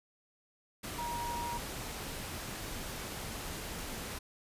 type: tone in noise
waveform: sine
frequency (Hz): 949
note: A#5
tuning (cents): +31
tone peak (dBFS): -36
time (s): 0.98-1.58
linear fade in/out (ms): 10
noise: pink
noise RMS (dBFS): -41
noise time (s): 0.83-4.19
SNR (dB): +2
effects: resampled to 32000 Hz